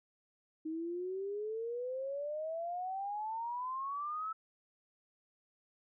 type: exponential sweep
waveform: sine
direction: up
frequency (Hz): 312 to 1318.5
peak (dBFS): -36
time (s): 0.65-4.33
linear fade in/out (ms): 10
effects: none